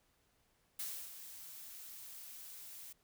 blue noise with ADSR envelope, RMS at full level -41 dBFS, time 0.79-2.93 s, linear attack 6 ms, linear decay 300 ms, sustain -10 dB, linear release 9 ms, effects pink hiss -75 dBFS RMS until 3.03 s

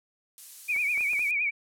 violet noise, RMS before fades -40 dBFS, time 0.38-1.31 s, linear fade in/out 0 ms
sine tone with vibrato, 2354 Hz, D7, 3 cents sharp, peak -24 dBFS, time 0.68-1.51 s, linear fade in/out 20 ms, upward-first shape triangle, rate 9.7 Hz, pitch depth 120 cents each way
clicks, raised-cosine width 0.5 ms, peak -30 dBFS, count 5, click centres 0.763 / 0.977 / 1.008 / 1.133 / 1.193 s
effects low-pass 11000 Hz 12 dB/octave

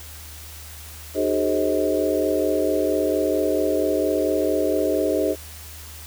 sine tone cluster, 304 / 379.6 / 424 / 531 / 632 Hz, D#4 / F#4 / G#4 / C5 / D#5, -40 / +44 / +36 / +25 / +27 cents, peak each -25 dBFS, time 1.14-5.36 s, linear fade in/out 50 ms, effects added 77 Hz sine -40 dBFS peak until 6.06 s + white hiss -41 dBFS RMS until 6.06 s

